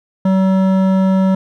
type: tone with hard clipping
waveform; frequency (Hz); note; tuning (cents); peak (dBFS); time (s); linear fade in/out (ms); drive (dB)
sine; 190; F#3; +46; -12; 0.25-1.35; 5; 12
effects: none